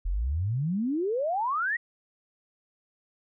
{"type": "exponential sweep", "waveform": "sine", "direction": "up", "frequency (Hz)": [39.63, 1954], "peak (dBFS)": -25, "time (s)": [0.05, 1.77], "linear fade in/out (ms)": 10, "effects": []}